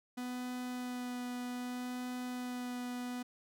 45% pulse tone with vibrato, 248 Hz, B3, 7 cents sharp, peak -38 dBFS, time 0.17-3.23 s, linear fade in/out 10 ms, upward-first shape sine, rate 0.64 Hz, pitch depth 10 cents each way, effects none

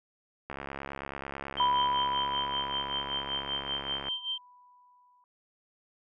click train, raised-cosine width 0.5 ms, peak -22 dBFS, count 249, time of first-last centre 0.5-4.084 s, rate 69.2 Hz
sine tone with tremolo, 3136 Hz, G7, in tune, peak -29 dBFS, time 1.57-4.38 s, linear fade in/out 5 ms, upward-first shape sine, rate 5.2 Hz, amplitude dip 80%
sine tone with exponential decay, 987.8 Hz, B5, in tune, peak -22 dBFS, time 1.6-5.24 s, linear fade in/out 1 ms, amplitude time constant 790 ms
effects none

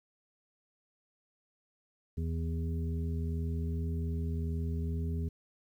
harmonic tone with a mistuned harmonic, 81.8 Hz, E2, 13 cents flat, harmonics 1 / 2 / 3 / 5, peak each -32 / -38 / -42 / -46 dBFS, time 2.17-5.29 s, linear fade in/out 10 ms, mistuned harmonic 1, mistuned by -18 cents, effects 11-bit

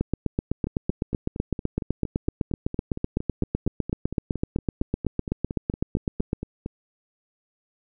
two click trains, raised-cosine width 3 ms, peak -17 / -10 dBFS, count 27 / 51, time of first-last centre 0.67-6.661 / 0.01-6.331 s, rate 4.34 / 7.91 Hz, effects none

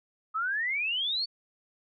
sine exponential sweep, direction up, 1253 to 4529 Hz, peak -27 dBFS, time 0.34-1.26 s, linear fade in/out 20 ms, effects none

